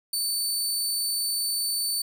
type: tone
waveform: 20% pulse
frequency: 4525 Hz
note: C#8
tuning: 35 cents sharp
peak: -19 dBFS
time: 0.13-2.02 s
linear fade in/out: 5 ms
effects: none